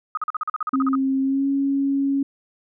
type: tone bursts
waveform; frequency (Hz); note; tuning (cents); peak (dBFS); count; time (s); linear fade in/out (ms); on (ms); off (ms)
sine; 1253; D#6; +12; -21; 13; 0.15-0.953; 2; 23; 42
type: tone with pitch glide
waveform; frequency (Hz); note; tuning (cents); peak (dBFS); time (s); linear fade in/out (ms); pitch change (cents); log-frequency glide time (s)
sine; 267.7 to 276.2; C4 to C#4; +40 to -6; -18; 0.73-2.23; 5; +54; 1.22-1.47
effects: none